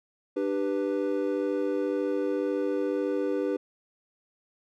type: chord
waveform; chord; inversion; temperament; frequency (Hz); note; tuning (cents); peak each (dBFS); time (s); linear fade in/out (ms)
triangle; G major; second; equal with one note detuned; 297.9 / 392 / 493.9; D4 / G4 / B4; +25 / 0 / 0; -28; 0.36-3.57; 10
effects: none